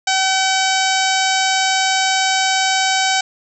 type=harmonic tone with a mistuned harmonic; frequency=763 Hz; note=G5; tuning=47 cents flat; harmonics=1 / 2 / 3 / 4 / 5 / 6 / 7 / 8 / 9 / 10; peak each=-18 / -21 / -23 / -24 / -25 / -26 / -26 / -27 / -28 / -28 dBFS; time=0.07-3.21 s; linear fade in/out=5 ms; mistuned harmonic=8; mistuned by=-17 cents; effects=none